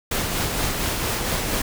pink noise with tremolo, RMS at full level -23 dBFS, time 0.11-1.62 s, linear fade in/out 5 ms, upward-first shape sine, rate 4.3 Hz, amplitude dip 30%, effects none

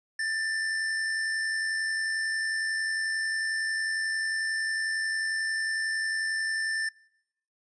square tone with amplitude modulation, 1777 Hz, A6, 17 cents sharp, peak -27 dBFS, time 0.19-6.89 s, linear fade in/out 5 ms, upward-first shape sine, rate 91.1 Hz, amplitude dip 30%, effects noise-tail reverb RT60 0.8 s tail -24 dB re dry + resampled to 22050 Hz

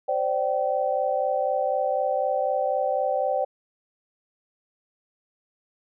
sine chord, C suspended second, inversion none, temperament equal with one note detuned, 523.3 / 587.3 / 771.9 Hz, C5 / D5 / G5, 0 / 0 / -27 cents, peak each -26 dBFS, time 0.08-3.45 s, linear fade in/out 10 ms, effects none

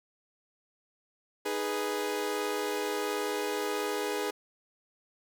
sawtooth chord, G# minor, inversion second, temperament equal, 311.1 / 415.3 / 493.9 Hz, D#4 / G#4 / B4, 0 / 0 / 0 cents, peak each -34 / -28 / -32 dBFS, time 1.45-4.31 s, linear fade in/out 10 ms, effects none

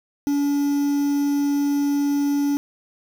triangle tone with quantisation, 285.3 Hz, C#4, 50 cents sharp, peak -16 dBFS, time 0.27-2.57 s, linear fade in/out 0 ms, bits 6, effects none

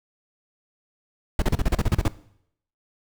brown noise bursts, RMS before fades -19 dBFS, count 11, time 1.39-2.08 s, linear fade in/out 2 ms, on 30 ms, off 36 ms, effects noise-tail reverb RT60 0.7 s tail -18 dB re dry

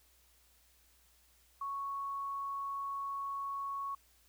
sine tone, 1108.7 Hz, C#6, in tune, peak -36 dBFS, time 1.61-3.95 s, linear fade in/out 5 ms, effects added 60 Hz sine -70 dBFS peak until 4.28 s + white hiss -68 dBFS RMS until 4.28 s

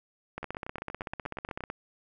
two click trains, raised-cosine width 0.5 ms, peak -20 / -23 dBFS, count 22 / 11, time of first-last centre 0.38-1.701 / 0.43-1.606 s, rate 15.9 / 8.5 Hz, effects none

